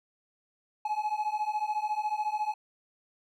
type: beating tone pair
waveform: triangle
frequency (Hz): 841 / 855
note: G#5 / A5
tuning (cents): +22 / -50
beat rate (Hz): 14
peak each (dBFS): -30 / -29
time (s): 0.85-2.54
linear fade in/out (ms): 5
effects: none